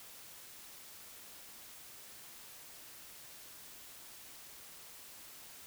silence, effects white hiss -53 dBFS RMS until 5.66 s

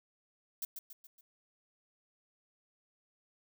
violet noise with echo, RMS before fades -38 dBFS, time 0.62-0.65 s, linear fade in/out 2 ms, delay 140 ms, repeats 4, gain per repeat -6 dB, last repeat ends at 1.21 s, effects none

